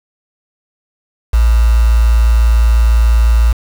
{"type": "tone with quantisation", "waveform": "sine", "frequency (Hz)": 57, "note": "A#1", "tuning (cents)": -38, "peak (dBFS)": -6, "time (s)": [1.33, 3.53], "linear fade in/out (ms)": 10, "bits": 4, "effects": []}